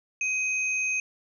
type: tone pair together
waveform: sine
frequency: 2516 / 6340 Hz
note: D#7 / G8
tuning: +19 / +19 cents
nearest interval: octave + major third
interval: 1600 cents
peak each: -25 / -34 dBFS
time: 0.21-1 s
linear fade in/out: 2 ms
effects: none